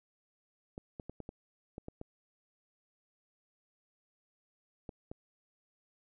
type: clicks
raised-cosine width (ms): 2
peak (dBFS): -29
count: 10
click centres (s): 0.779 / 0.998 / 1.096 / 1.203 / 1.291 / 1.781 / 1.884 / 2.014 / 4.892 / 5.115
effects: none